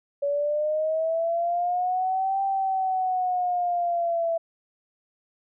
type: linear two-way sweep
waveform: sine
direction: up then down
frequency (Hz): 564 to 784 to 662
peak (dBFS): -22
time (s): 0.22-4.38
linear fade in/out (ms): 10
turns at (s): 2.42
effects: none